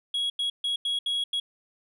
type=tone bursts at uneven times; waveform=sine; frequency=3322 Hz; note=G#7; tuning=in tune; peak=-22 dBFS; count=6; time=0.14-0.3 / 0.39-0.5 / 0.64-0.76 / 0.85-0.99 / 1.06-1.24 / 1.33-1.4 s; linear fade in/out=5 ms; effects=tanh soft clip ceiling -24 dBFS